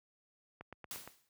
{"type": "click train", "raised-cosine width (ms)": 0.5, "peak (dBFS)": -32, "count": 5, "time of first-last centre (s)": [0.61, 1.076], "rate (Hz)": 8.59}
{"type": "noise with exponential decay", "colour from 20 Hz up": "white", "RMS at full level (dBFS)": -41, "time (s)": [0.91, 1.29], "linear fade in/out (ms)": 1, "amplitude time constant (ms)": 81}
{"effects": ["high-pass 60 Hz 12 dB/octave"]}